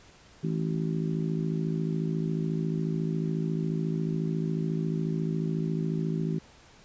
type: harmonic tone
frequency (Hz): 54.1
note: A1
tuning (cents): -29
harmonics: 3 / 4 / 5 / 6 / 7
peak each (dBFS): -28 / -34 / -37 / -40 / -37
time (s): 0.43-6.39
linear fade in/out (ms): 10
effects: pink hiss -55 dBFS RMS until 6.84 s + resampled to 16000 Hz